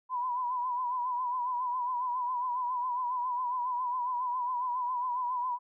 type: tone with vibrato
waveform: sine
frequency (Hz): 992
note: B5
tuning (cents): +7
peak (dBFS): -29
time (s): 0.09-5.59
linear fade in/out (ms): 50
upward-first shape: triangle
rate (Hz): 7.3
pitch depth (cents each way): 72
effects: none